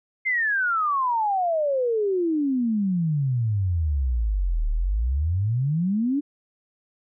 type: exponential two-way sweep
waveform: sine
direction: down then up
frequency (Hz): 2120 to 36.38 to 297.9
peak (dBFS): -20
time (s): 0.25-6.21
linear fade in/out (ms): 20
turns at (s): 4.69
effects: none